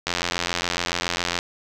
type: click train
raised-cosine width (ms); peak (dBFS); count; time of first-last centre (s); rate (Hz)
0.2; -5; 116; 0.07-1.389; 87.2
effects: none